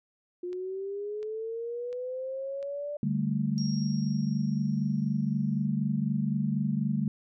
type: linear sweep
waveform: sine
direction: up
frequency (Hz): 352.8 to 590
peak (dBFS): -32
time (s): 0.43-2.97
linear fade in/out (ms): 5
type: click train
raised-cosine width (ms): 0.2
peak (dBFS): -34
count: 4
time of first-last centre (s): 0.53-2.628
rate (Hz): 1.43
type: chord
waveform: sine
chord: D suspended fourth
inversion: none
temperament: equal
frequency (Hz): 146.83 / 196 / 220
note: D3 / G3 / A3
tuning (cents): 0 / 0 / 0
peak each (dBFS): -30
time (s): 3.03-7.08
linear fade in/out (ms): 2
type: tone with exponential decay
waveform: sine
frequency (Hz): 5588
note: F8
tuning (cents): 0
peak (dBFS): -37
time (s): 3.58-5.65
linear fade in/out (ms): 0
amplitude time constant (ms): 450
effects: none